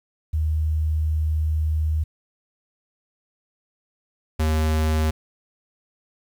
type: tone pair in turn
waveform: sine / square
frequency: 77.78 / 78.16 Hz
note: D#2 / D#2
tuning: 0 / +8 cents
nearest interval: unison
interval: 8 cents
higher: second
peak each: -19 dBFS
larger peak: neither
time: 0.33-2.04 / 4.39-5.11 s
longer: first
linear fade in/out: 10 ms
effects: 9-bit